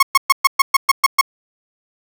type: tone bursts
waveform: 30% pulse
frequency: 1091 Hz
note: C#6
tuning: 28 cents flat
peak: -5 dBFS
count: 9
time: 0-1.212 s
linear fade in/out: 5 ms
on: 28 ms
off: 120 ms
effects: none